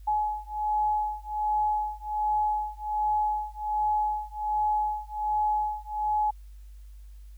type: beating tone pair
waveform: sine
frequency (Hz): 846 / 847.3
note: G#5 / G#5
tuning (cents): +32 / +34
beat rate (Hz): 1.3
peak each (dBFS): -28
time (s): 0.07-6.31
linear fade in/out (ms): 10
effects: added 50 Hz sine -43 dBFS peak until 7.37 s + white hiss -67 dBFS RMS until 7.37 s